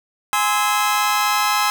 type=chord; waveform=sawtooth; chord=Ab augmented; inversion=none; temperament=just; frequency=830.6 / 1038.3 / 1297.8 Hz; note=Ab5 / C6 / E6; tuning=0 / -14 / -27 cents; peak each=-17 dBFS; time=0.33-1.7 s; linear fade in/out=0 ms; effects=none